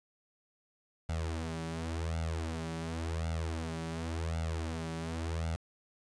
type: tone with flanger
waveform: sawtooth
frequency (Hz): 81.5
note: E2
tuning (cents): -19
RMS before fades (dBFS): -36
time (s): 1.09-5.56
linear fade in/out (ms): 0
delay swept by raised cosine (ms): 1.4 to 5.3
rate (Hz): 0.91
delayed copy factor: +1
effects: resampled to 22050 Hz